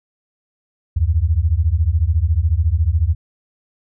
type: beating tone pair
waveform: sine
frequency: 74.3 / 88.3 Hz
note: D2 / F2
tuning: +21 / +20 cents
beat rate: 14 Hz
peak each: -16 dBFS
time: 0.96-3.15 s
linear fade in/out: 10 ms
effects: none